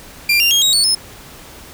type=tone with pitch steps; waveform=30% pulse; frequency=2381 / 2783 / 3253 / 3801 / 4443 / 5193 Hz; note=D7 / F7 / G#7 / A#7 / C#8 / E8; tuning=+23 / -7 / -37 / +33 / +3 / -27 cents; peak=-8 dBFS; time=0.29-0.95 s; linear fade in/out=5 ms; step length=110 ms; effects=pink hiss -38 dBFS RMS until 1.73 s